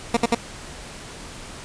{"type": "tone bursts", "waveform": "15% pulse", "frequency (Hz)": 234.4, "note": "A#3", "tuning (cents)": 10, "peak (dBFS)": -9, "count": 3, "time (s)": [0.14, 0.347], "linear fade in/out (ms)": 2, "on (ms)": 27, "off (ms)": 63, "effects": ["pink hiss -38 dBFS RMS until 1.64 s", "resampled to 22050 Hz"]}